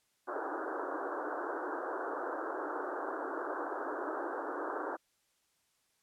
pink band-pass noise, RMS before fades -38 dBFS, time 0.27-4.97 s, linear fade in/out 20 ms, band 290 to 1600 Hz, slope 96 dB/octave, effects white hiss -75 dBFS RMS until 6.02 s + low-pass 11000 Hz 12 dB/octave

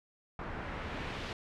pink noise with low-pass filter sweep, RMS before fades -40 dBFS, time 0.39-1.33 s, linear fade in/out 2 ms, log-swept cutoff 1400 to 3600 Hz, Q 1.1, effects none

